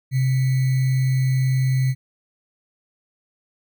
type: tone with sample-and-hold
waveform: sine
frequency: 130.81 Hz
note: C3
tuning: in tune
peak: -16 dBFS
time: 0.11-1.95 s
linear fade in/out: 50 ms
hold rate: 2100 Hz
effects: none